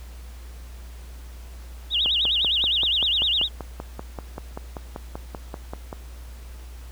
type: tone with vibrato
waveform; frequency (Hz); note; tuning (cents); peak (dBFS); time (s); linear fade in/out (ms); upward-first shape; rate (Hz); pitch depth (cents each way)
sine; 3274; G#7; -25; -19; 1.9-3.49; 50; sine; 9.8; 270
type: click train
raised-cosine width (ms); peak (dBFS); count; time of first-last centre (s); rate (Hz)
1; -18; 21; 2.06-5.928; 5.17
effects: added 60 Hz sine -37 dBFS peak until 6.91 s + pink hiss -50 dBFS RMS until 6.91 s